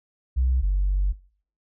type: tone pair in turn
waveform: sine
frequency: 63.6 / 47.65 Hz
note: C2 / G1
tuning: -48 / -48 cents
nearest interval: perfect fourth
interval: 500 cents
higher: first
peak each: -17 dBFS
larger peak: neither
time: 0.36-0.62 / 0.62-1.13 s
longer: second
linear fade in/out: 20 ms
effects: noise-tail reverb RT60 0.5 s tail -22 dB re dry + tanh soft clip ceiling -15 dBFS